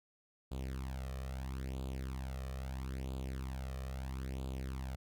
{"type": "tone with flanger", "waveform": "sawtooth", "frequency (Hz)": 65.7, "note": "C2", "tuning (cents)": 8, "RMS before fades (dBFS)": -41, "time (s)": [0.51, 4.96], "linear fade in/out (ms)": 10, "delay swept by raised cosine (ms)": [0.26, 1.66], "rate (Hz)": 0.76, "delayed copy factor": 0.75, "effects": []}